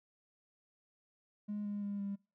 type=tone with pitch steps; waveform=triangle; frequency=207.7 / 205 / 202.3 / 199.58 Hz; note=G#3 / G#3 / G#3 / G3; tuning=0 / -22 / -45 / +31 cents; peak=-33 dBFS; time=1.48-2.16 s; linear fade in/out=20 ms; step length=170 ms; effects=noise-tail reverb RT60 0.3 s tail -26 dB re dry + tanh soft clip ceiling -33 dBFS